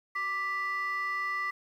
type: tone pair together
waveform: sine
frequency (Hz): 1174.7 / 1975.6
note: D6 / B6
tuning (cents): 0 / 0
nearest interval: major sixth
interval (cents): 900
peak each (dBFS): -31 / -30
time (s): 0.15-1.51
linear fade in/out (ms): 10
effects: tanh soft clip ceiling -26 dBFS + 10-bit